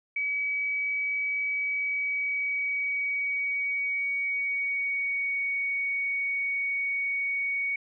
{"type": "tone with pitch glide", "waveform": "sine", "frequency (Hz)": [2276, 2237], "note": ["C#7", "C#7"], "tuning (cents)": [45, 15], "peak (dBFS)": -26, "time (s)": [0.16, 7.76], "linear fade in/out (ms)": 5, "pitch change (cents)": -30, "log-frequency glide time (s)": [1.51, 5.43], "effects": []}